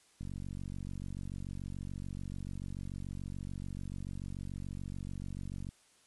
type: click train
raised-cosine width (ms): 5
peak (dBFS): -30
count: 258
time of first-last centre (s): 0.21-5.69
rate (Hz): 46.9
effects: white hiss -66 dBFS RMS until 6.06 s + resampled to 24000 Hz